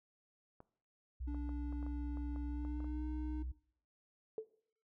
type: clicks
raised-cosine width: 1 ms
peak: -40 dBFS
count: 11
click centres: 0.604 / 1.346 / 1.492 / 1.726 / 1.828 / 1.865 / 2.172 / 2.361 / 2.65 / 2.804 / 2.844 s
type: tone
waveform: sine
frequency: 62.5 Hz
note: B1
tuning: 21 cents sharp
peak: -39 dBFS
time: 1.2-3.52 s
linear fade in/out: 10 ms
type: tone with pitch glide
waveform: triangle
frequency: 291.1 to 307 Hz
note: D4 to D#4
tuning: -15 to -23 cents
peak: -40 dBFS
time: 1.27-3.43 s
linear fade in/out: 10 ms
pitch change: +92 cents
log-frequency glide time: 2.46-3.06 s
type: tone with exponential decay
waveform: sine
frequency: 440 Hz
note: A4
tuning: in tune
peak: -34 dBFS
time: 4.38-4.5 s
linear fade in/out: 1 ms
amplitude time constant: 24 ms
effects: noise-tail reverb RT60 0.6 s tail -19 dB re dry